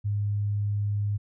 sine tone, 102.8 Hz, G#2, 17 cents flat, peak -24 dBFS, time 0.04-1.18 s, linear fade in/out 20 ms, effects none

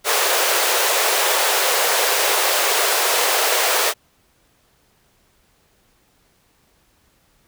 pink high-pass noise, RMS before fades -18 dBFS, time 0.04-3.94 s, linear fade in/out 50 ms, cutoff 410 Hz, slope 48 dB/octave, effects pink hiss -60 dBFS RMS until 7.47 s

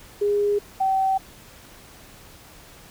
sine tone pair in turn, 410 / 768.2 Hz, G#4 / G5, -22 / -35 cents, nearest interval major seventh, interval 1087 cents, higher second, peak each -18 / -18 dBFS, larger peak neither, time 0.21-0.59 / 0.8-1.18 s, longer neither, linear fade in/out 10 ms, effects pink hiss -47 dBFS RMS until 2.9 s

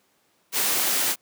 white noise, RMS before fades -23 dBFS, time 0.52-1.16 s, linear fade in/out 50 ms, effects pink hiss -65 dBFS RMS until 1.21 s + high-pass 200 Hz 12 dB/octave

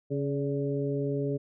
harmonic tone with a mistuned harmonic, 140 Hz, C#3, 18 cents sharp, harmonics 1 / 2 / 3 / 4, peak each -31 / -33 / -31 / -38 dBFS, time 0.1-1.38 s, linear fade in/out 20 ms, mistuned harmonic 4, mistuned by +51 cents, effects none

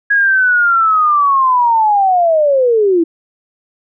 sine linear sweep, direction down, 1661.2 to 320.7 Hz, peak -8 dBFS, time 0.1-3.04 s, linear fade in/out 10 ms, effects none

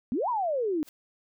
sine exponential two-way sweep, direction up then down, 217.9 to 1025 to 290.9 Hz, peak -25 dBFS, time 0.12-0.83 s, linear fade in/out 0 ms, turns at 0.29 s
white noise with exponential growth, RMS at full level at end -45 dBFS, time 0.81-0.89 s, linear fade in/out 2 ms, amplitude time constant 16 ms
effects none

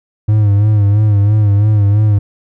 triangle tone with vibrato, 103.9 Hz, G#2, 1 cent sharp, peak -5 dBFS, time 0.28-2.19 s, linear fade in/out 10 ms, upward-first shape sine, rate 3 Hz, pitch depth 63 cents each way, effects none

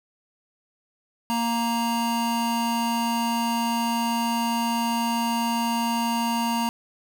square tone pair together, 233.1 / 934.8 Hz, A#3 / A#5, 0 / +5 cents, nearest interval 2 octaves, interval 2405 cents, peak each -26 / -26 dBFS, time 1.3-6.69 s, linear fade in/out 0 ms, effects none

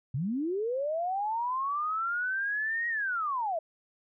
sine linear two-way sweep, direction up then down, 118.2 to 1897 to 619 Hz, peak -28 dBFS, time 0.14-3.59 s, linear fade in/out 5 ms, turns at 2.88 s, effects none

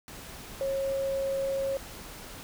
sine tone in noise, 544 Hz, C#5, 33 cents flat, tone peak -27 dBFS, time 0.61-1.77 s, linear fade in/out 0 ms, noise pink, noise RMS -44 dBFS, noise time 0.08-2.43 s, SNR +14 dB, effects none

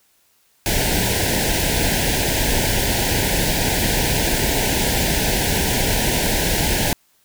pink band-stop noise, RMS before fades -19 dBFS, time 0.66-6.93 s, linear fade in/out 0 ms, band 960 to 1500 Hz, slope 96 dB/octave, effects white hiss -60 dBFS RMS until 7.24 s

